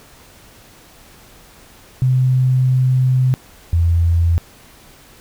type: tone pair in turn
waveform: sine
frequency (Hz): 128.6 / 84.43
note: C3 / E2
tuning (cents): -30 / +42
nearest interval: perfect fifth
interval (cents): 728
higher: first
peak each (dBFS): -11 / -11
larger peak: neither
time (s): 2.02-3.34 / 3.73-4.38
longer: first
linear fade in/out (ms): 0
effects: pink hiss -45 dBFS RMS until 5.2 s